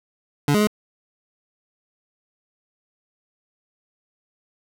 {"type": "tone with pitch steps", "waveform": "25% pulse", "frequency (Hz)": [144.6, 209, 211.1], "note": ["D3", "G#3", "G#3"], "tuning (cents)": [-27, 11, 29], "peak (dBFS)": -12, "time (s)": [0.48, 0.672], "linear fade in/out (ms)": 2, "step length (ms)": 64, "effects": []}